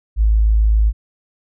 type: tone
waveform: sine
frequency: 53.7 Hz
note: A1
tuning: 41 cents flat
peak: -10 dBFS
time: 0.16-0.93 s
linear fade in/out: 50 ms
effects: none